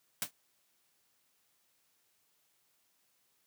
white noise with exponential decay, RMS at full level -29 dBFS, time 0.22-0.31 s, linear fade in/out 1 ms, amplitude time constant 19 ms, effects white hiss -74 dBFS RMS until 3.46 s + high-pass 80 Hz 12 dB/octave

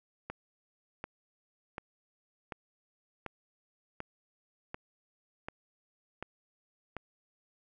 click train, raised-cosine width 0.5 ms, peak -23 dBFS, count 10, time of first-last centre 0.3-6.967 s, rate 1.35 Hz, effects none

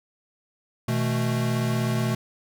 square tone cluster, 123.5 / 159.8 / 219.4 Hz, B2 / D#3 / A3, 0 / +47 / -5 cents, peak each -25 / -33 / -28 dBFS, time 0.88-2.15 s, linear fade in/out 5 ms, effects none

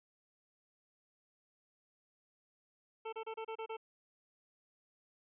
25% pulse tone bursts, 445.4 Hz, A4, 21 cents sharp, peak -36 dBFS, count 7, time 3.05-3.769 s, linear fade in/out 10 ms, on 77 ms, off 30 ms, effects resampled to 8000 Hz

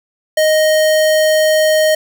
square tone, 622.3 Hz, D#5, in tune, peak -10 dBFS, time 0.37-1.95 s, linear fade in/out 5 ms, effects none

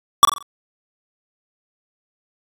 square tone with echo, 1145 Hz, D6, 44 cents flat, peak -5 dBFS, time 0.23-0.25 s, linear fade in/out 0 ms, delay 44 ms, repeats 4, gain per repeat -8 dB, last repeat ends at 0.426 s, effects resampled to 32000 Hz

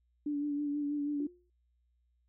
sine tone with vibrato, 290.8 Hz, D4, 17 cents flat, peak -31 dBFS, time 0.26-1.27 s, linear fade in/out 5 ms, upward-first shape sine, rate 6.2 Hz, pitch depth 27 cents each way
sine tone with exponential decay, 354.5 Hz, F4, 26 cents sharp, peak -39 dBFS, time 1.2-1.5 s, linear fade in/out 2 ms, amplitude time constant 64 ms
effects added 60 Hz sine -70 dBFS peak until 2.28 s

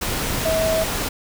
sine tone in noise, 644 Hz, E5, 41 cents flat, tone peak -18 dBFS, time 0.45-0.84 s, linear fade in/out 10 ms, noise pink, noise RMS -24 dBFS, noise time 0.01-1.09 s, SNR +3 dB, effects none

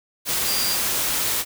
sine tone in noise, 4760 Hz, D8, 22 cents sharp, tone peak -25 dBFS, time 0.45-0.78 s, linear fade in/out 50 ms, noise white, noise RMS -23 dBFS, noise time 0.25-1.45 s, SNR -5 dB, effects none

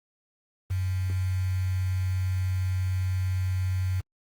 sine tone with quantisation, 92.9 Hz, F#2, 7 cents sharp, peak -24 dBFS, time 0.7-4.01 s, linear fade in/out 10 ms, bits 7, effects Opus 24 kbps

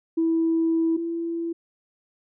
sine tone pair in turn, 327.7 / 335 Hz, E4 / E4, -10 / +28 cents, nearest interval unison, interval 38 cents, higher second, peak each -18 / -25 dBFS, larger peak first, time 0.17-0.97 / 0.97-1.53 s, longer first, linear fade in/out 10 ms, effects tanh soft clip ceiling -14 dBFS

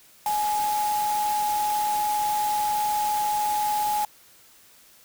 sine tone in noise, 839 Hz, G#5, 17 cents sharp, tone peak -22 dBFS, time 0.26-4.05 s, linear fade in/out 2 ms, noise white, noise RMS -34 dBFS, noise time 0.26-4.05 s, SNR +9 dB, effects white hiss -54 dBFS RMS until 5.04 s

